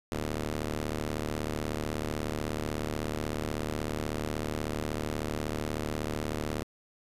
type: ring-modulated tone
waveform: 10% pulse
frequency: 76.3 Hz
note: D#2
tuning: 33 cents flat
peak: -20 dBFS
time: 0.12-6.63 s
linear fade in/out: 0 ms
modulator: 169 Hz
effects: resampled to 32000 Hz